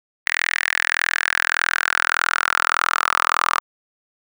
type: tone with high-pass filter sweep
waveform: sawtooth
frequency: 41.69 Hz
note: E1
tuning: 20 cents sharp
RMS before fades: -20 dBFS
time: 0.26-3.6 s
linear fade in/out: 0 ms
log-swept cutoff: 1900 to 1200 Hz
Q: 5.7
effects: none